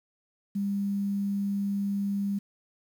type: tone with quantisation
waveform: sine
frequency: 200 Hz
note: G3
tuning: 35 cents sharp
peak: -26 dBFS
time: 0.55-2.39 s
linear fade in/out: 10 ms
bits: 9
effects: none